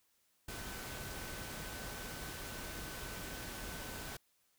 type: tone in noise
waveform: sine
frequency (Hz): 1518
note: F#6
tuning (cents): +44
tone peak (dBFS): -53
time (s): 0.48-4.17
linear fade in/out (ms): 5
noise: pink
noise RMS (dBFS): -45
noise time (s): 0.48-4.17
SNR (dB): -11
effects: white hiss -75 dBFS RMS until 4.58 s